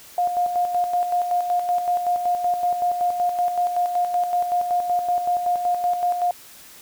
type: tone with tremolo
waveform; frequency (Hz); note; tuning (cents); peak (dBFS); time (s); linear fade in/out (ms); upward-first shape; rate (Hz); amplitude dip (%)
sine; 710; F5; +28; -17; 0.18-6.31; 2; square; 5.3; 50
effects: white hiss -45 dBFS RMS until 6.81 s